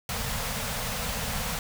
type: band-stop noise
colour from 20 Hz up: pink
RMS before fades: -31 dBFS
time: 0.09-1.59 s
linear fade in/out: 2 ms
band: 250 to 450 Hz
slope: 96 dB/octave
effects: none